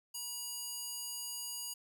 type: tone with high-pass filter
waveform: square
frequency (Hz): 960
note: B5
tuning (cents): -49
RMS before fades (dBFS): -42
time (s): 0.14-1.74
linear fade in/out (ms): 10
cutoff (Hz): 5800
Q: 0.68
effects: none